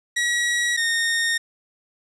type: tone pair in turn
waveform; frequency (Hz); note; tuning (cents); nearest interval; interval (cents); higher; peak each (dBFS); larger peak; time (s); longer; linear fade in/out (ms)
sawtooth; 1916 / 1842.5; A#6 / A#6; +47 / -21; minor second; 68; first; -16; neither; 0.16-0.77 / 0.77-1.38; neither; 10
effects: resampled to 24000 Hz + 9-bit